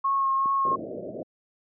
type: tone with vibrato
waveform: sine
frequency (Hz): 1086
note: C#6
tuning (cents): -36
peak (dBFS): -21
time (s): 0.04-0.76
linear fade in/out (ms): 10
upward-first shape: sine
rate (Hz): 2.6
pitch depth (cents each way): 16
type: clicks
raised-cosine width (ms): 3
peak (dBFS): -25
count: 2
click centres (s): 0.458 / 0.794
type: low-pass noise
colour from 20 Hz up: white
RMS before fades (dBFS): -34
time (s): 0.65-1.23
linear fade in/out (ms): 2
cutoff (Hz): 650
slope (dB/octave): 96
effects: high-pass 200 Hz 12 dB/octave